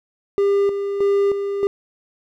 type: tone with tremolo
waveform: triangle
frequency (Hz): 400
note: G4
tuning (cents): +35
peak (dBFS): -12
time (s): 0.38-1.67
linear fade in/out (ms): 0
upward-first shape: square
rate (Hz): 1.6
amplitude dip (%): 55
effects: none